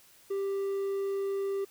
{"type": "tone", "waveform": "triangle", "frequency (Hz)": 393.6, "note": "G4", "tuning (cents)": 7, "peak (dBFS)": -27, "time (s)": [0.3, 1.65], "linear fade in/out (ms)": 10, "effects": ["white hiss -59 dBFS RMS until 1.7 s"]}